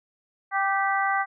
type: harmonic tone with a mistuned harmonic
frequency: 392.7 Hz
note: G4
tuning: 3 cents sharp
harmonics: 2 / 3 / 4 / 5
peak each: -25 / -27 / -28 / -29 dBFS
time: 0.51-1.26 s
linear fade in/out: 50 ms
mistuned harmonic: 4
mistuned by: -25 cents
effects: none